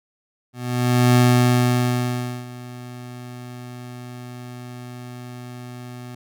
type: tone with ADSR envelope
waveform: 25% pulse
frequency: 123.47 Hz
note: B2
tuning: in tune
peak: -8 dBFS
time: 0.53-6.15 s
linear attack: 620 ms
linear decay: 1300 ms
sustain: -22 dB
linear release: 4 ms
effects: none